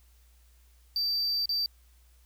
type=tone with dropouts; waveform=triangle; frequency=4657 Hz; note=D8; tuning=15 cents flat; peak=-25 dBFS; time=0.96-1.66 s; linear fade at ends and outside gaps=1 ms; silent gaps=1.457-1.492 s; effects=added 60 Hz sine -57 dBFS peak until 2.25 s + white hiss -67 dBFS RMS until 2.25 s